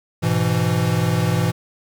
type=chord; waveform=square; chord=E major; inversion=first; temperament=equal with one note detuned; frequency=103.83 / 123.47 / 166.15 Hz; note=G#2 / B2 / E3; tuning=0 / 0 / +14 cents; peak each=-23 / -22 / -21 dBFS; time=0.22-1.52 s; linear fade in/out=20 ms; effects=9-bit